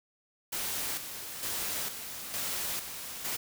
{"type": "noise with tremolo", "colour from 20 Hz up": "white", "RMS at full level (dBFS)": -34, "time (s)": [0.52, 3.37], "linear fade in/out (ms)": 10, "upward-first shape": "square", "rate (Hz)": 1.1, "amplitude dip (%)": 55, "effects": []}